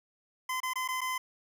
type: tone with dropouts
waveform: 25% pulse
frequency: 1026 Hz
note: C6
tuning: 34 cents flat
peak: -27 dBFS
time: 0.49-1.18 s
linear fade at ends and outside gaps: 5 ms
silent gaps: 0.603-0.631 / 0.735-0.756 / 0.878-0.886 / 1.008-1.014 s
effects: none